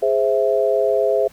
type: chord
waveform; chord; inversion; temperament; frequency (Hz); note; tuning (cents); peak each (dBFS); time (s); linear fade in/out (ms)
sine; Ab augmented; none; equal; 415.3 / 523.3 / 659.3; Ab4 / C5 / E5; 0 / 0 / 0; -19; 0.02-1.28; 10
effects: pink hiss -50 dBFS RMS until 1.32 s